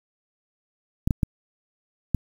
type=clicks; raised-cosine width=5 ms; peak=-8 dBFS; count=4; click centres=1.075 / 1.108 / 1.232 / 2.147 s; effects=7-bit